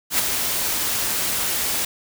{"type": "noise with ADSR envelope", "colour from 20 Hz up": "white", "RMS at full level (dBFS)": -17, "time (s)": [0.1, 1.85], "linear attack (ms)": 90, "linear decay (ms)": 10, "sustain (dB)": -6, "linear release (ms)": 5, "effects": []}